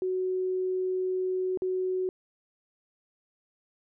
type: tone with dropouts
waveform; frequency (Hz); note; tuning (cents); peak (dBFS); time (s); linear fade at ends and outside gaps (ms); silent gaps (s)
sine; 371.1; F#4; +5; -26; 0.02-2.09; 1; 1.574-1.62
effects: none